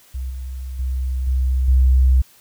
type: tone with level steps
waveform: sine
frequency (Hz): 64.5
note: C2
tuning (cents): -24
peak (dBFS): -23 / -26 / -19 / -15 / -10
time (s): 0.14-2.22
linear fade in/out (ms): 10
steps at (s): 0.3 / 0.79 / 1.27 / 1.68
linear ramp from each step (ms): 5
effects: white hiss -51 dBFS RMS until 2.4 s